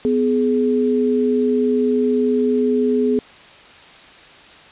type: tone pair together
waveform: sine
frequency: 250.2 / 420.8 Hz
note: B3 / G#4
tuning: +23 / +23 cents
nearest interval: major sixth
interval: 900 cents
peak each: -17 dBFS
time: 0.05-3.19 s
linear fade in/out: 0 ms
effects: white hiss -43 dBFS RMS until 4.71 s + resampled to 8000 Hz